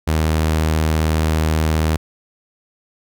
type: tone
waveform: sawtooth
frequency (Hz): 78.7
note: D#2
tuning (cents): +20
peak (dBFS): -11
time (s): 0.07-1.97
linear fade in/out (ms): 10
effects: none